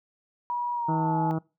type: tone with pitch glide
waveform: sine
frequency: 965 to 859.7 Hz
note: B5 to A5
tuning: -40 to -40 cents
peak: -26 dBFS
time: 0.5-1.31 s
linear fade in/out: 0 ms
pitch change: -200 cents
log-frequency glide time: 0.74-1.19 s
type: harmonic tone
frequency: 160.3 Hz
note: E3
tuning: 48 cents flat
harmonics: 1 / 2 / 3 / 4 / 5 / 6 / 7 / 8 / 9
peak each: -27 / -30 / -39 / -38 / -39 / -43 / -46 / -44 / -49 dBFS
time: 0.88-1.39 s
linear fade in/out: 10 ms
effects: noise-tail reverb RT60 0.3 s tail -24 dB re dry